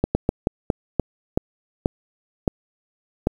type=slowing click train; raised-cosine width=2 ms; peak=-4 dBFS; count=10; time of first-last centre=0.04-3.271 s; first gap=110 ms; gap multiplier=1.28; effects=7-bit